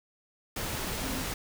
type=tone in noise; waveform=sine; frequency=261.6 Hz; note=C4; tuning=in tune; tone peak=-37 dBFS; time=1.01-1.22 s; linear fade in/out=5 ms; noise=pink; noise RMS=-34 dBFS; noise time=0.56-1.34 s; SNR=-6 dB; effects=none